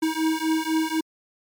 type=beating tone pair; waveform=square; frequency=316.6 / 320.6 Hz; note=D#4 / E4; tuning=+30 / -48 cents; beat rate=4 Hz; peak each=-25 dBFS; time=0.02-1.01 s; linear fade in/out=10 ms; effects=MP3 96 kbps